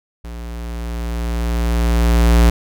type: tone with level ramp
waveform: square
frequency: 58.27 Hz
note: A#1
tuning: in tune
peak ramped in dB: -29 to -8 dBFS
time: 0.24-2.5 s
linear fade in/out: 5 ms
effects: none